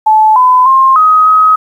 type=tone with pitch steps; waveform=sine; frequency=867 / 1009 / 1061 / 1259 / 1267 Hz; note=A5 / B5 / C6 / D#6 / D#6; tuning=-26 / +37 / +24 / +20 / +31 cents; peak=-3 dBFS; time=0.06-1.56 s; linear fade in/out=10 ms; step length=300 ms; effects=7-bit